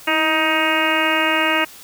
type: harmonic tone with a mistuned harmonic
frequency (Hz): 314.1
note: D#4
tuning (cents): +16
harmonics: 1 / 2 / 3 / 4 / 5 / 6 / 7 / 8 / 9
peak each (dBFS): -24 / -24 / -24 / -24 / -24 / -24 / -24 / -24 / -24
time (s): 0.07-1.65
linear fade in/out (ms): 10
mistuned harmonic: 1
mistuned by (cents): +40
effects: white hiss -41 dBFS RMS until 1.83 s